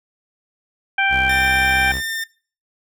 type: harmonic tone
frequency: 784 Hz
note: G5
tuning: in tune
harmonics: 1 / 2 / 3 / 4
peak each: -21 / -18 / -20 / -28 dBFS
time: 0.98-1.92 s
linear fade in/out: 5 ms
type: tone with vibrato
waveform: sawtooth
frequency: 65.41 Hz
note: C2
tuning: in tune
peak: -22 dBFS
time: 1.09-2.02 s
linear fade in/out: 50 ms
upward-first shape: triangle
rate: 19 Hz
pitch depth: 19 cents each way
type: tone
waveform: sawtooth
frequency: 1804 Hz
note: A6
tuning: 43 cents sharp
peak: -20 dBFS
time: 1.29-2.24 s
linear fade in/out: 5 ms
effects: noise-tail reverb RT60 0.4 s tail -21 dB re dry